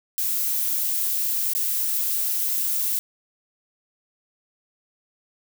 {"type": "noise with dropouts", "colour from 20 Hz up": "violet", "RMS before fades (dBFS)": -24, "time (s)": [0.18, 2.99], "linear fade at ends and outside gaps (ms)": 0, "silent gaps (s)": [1.535, 1.55], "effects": []}